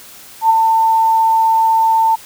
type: tone with ADSR envelope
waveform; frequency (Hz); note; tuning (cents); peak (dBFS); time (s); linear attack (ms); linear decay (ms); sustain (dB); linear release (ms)
sine; 896; A5; +31; -5; 0.41-2.16; 89; 14; -4; 16
effects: white hiss -38 dBFS RMS until 2.25 s